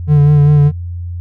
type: tone with vibrato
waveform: triangle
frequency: 146.83 Hz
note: D3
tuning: in tune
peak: -3 dBFS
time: 0.07-0.72 s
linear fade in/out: 50 ms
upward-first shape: sine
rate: 5 Hz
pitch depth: 30 cents each way
effects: added 87 Hz sine -20 dBFS peak until 1.2 s